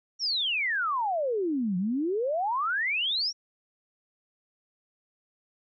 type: exponential two-way sweep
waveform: sine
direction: down then up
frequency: 5790 to 174.61 to 5790 Hz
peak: -25 dBFS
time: 0.19-3.33 s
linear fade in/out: 50 ms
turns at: 1.77 s
effects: none